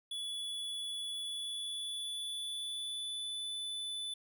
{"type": "tone with pitch glide", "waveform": "square", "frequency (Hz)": [3418, 3496], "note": ["G#7", "A7"], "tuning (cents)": [49, -12], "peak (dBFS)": -38, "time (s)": [0.11, 4.14], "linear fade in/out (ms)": 5, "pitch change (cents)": 39, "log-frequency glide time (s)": [1.12, 3.55], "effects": []}